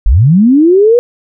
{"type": "linear sweep", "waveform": "sine", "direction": "up", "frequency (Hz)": [36.88, 493.9], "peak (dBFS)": -3, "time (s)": [0.06, 0.99], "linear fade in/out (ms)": 0, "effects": []}